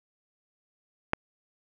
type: click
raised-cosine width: 0.5 ms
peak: -8 dBFS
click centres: 1.134 s
effects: none